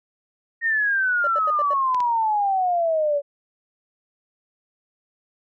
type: exponential sweep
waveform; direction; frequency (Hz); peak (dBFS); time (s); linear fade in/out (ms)
sine; down; 1864.7 to 563; -18; 0.61-3.22; 50
type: tone bursts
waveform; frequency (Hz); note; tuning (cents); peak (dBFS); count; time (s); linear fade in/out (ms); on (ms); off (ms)
triangle; 587.3; D5; 0; -24; 5; 1.24-1.736; 2; 32; 84
type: clicks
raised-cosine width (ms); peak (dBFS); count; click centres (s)
0.2; -18; 2; 1.946 / 2.004
effects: none

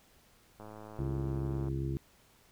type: click train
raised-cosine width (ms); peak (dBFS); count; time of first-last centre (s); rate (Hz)
1; -34; 117; 0.6-1.684; 107
type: harmonic tone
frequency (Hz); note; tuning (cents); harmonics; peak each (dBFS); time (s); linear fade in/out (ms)
67.5; C#2; -45; 1 / 2 / 3 / 4 / 5 / 6; -38 / -34 / -46 / -46 / -39 / -47; 0.99-1.97; 0
effects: pink hiss -64 dBFS RMS until 2.51 s

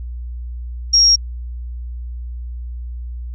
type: tone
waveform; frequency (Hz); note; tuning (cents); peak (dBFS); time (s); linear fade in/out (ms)
sine; 5588; F8; 0; -8; 0.93-1.16; 10
effects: added 60 Hz sine -25 dBFS peak until 3.34 s

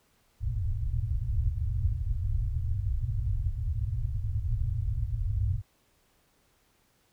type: low-pass noise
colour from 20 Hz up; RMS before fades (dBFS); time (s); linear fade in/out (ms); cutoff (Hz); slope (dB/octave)
white; -29; 0.4-5.62; 50; 120; 96
effects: pink hiss -68 dBFS RMS until 7.12 s

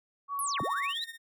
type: tone with vibrato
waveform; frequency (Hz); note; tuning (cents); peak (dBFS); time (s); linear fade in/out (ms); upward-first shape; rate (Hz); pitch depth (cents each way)
sine; 1124; C#6; +24; -31; 0.28-0.94; 50; sine; 6.6; 9
type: linear two-way sweep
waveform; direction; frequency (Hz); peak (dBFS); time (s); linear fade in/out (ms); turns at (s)
sine; down then up; 11840 to 78 to 4049; -32; 0.39-1.04; 0; 0.61
type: tone with tremolo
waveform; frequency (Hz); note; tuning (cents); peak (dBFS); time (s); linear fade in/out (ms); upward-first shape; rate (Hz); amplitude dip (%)
30% pulse; 1837; A#6; -26; -34; 0.58-1.18; 50; triangle; 16; 90
effects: none

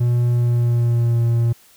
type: tone with pitch glide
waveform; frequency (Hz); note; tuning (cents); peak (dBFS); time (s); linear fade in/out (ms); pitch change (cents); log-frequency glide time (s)
triangle; 120.7 to 117.13; B2 to A#2; -39 to +9; -12; 0-1.53; 10; -52; 0.31-1.23
effects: white hiss -51 dBFS RMS until 1.76 s

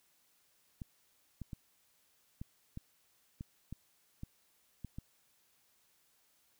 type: clicks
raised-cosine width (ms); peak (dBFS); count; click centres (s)
5; -30; 10; 0.818 / 1.417 / 1.532 / 2.415 / 2.774 / 3.409 / 3.726 / 4.234 / 4.847 / 4.985
effects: white hiss -72 dBFS RMS until 6.59 s

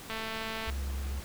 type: click train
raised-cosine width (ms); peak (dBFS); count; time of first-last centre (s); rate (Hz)
0.3; -21; 134; 0.1-0.699; 222
type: tone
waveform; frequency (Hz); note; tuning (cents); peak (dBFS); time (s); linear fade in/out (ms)
triangle; 68; C#2; -33; -30; 0.67-1.2; 5
effects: pink hiss -46 dBFS RMS until 1.24 s

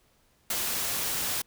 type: noise with ADSR envelope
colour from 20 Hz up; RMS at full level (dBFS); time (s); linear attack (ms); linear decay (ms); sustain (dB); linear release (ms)
white; -28; 0.5-1.42; 4; 30; -2; 7
effects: pink hiss -66 dBFS RMS until 1.46 s

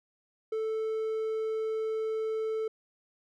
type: tone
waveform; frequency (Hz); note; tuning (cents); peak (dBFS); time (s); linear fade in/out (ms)
triangle; 440; A4; 0; -27; 0.52-2.68; 5
effects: none

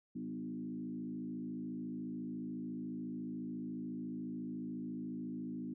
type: tone with frequency modulation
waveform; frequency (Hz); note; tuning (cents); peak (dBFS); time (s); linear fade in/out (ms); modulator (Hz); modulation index
sine; 246.3; B3; -5; -39; 0.15-5.74; 10; 54.1; 1.2
effects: none

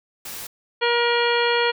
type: noise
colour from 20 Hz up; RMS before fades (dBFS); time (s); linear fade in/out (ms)
white; -34; 0.25-0.47; 5
type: harmonic tone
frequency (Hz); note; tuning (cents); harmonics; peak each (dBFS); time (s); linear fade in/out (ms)
474.9; A#4; +32; 1 / 2 / 3 / 4 / 5 / 6 / 7 / 9; -21 / -24 / -26 / -27 / -28 / -29 / -29 / -31; 0.81-1.72; 20
effects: none

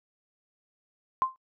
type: tone with exponential decay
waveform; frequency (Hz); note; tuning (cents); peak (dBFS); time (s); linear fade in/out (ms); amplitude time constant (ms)
sine; 1046; C6; -1; -18; 1.22-1.36; 0; 29
effects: noise-tail reverb RT60 0.1 s tail -24 dB re dry

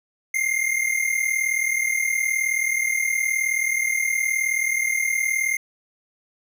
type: tone pair together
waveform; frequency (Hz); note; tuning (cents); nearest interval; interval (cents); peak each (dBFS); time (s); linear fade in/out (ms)
square; 2093 / 2132; C7 / C7; 0 / +32; unison; 32; -24; 0.34-5.57; 5
effects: none

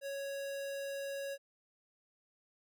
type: tone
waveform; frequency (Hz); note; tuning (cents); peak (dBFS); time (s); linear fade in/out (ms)
square; 554.4; C#5; 0; -39; 0.01-1.38; 50
effects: none

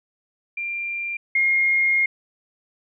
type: tone pair in turn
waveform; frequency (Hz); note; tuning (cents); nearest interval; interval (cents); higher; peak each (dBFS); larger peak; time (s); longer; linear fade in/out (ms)
sine; 2381 / 2138; D7 / C7; +23 / +37; major second; 186; first; -25 / -16; second; 0.57-1.17 / 1.35-2.06; second; 5
effects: none

